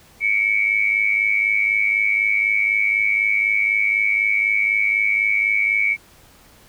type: tone pair together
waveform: sine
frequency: 2200 / 2304 Hz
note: C#7 / D7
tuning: -14 / -34 cents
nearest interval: minor second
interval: 80 cents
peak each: -19 / -18 dBFS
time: 0.2-5.97 s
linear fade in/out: 50 ms
effects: pink hiss -50 dBFS RMS until 6.68 s